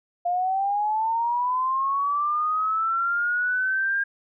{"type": "linear sweep", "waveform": "sine", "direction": "up", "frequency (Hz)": [696, 1616], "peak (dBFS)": -21, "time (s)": [0.25, 4.04], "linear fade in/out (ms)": 10, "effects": []}